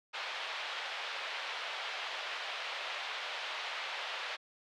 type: band-pass noise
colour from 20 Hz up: white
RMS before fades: -40 dBFS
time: 0.13-4.37 s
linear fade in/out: 20 ms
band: 560 to 3600 Hz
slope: 24 dB/octave
effects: none